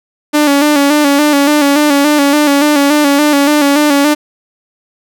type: tone with vibrato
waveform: sawtooth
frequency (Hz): 290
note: D4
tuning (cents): -22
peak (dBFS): -3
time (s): 0.33-4.15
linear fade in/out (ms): 20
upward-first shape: square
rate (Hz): 3.5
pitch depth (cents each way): 49
effects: none